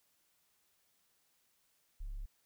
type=tone; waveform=sine; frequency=35 Hz; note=C#1; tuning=18 cents sharp; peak=-37 dBFS; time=2-2.26 s; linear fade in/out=10 ms; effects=tanh soft clip ceiling -38 dBFS + white hiss -75 dBFS RMS until 2.45 s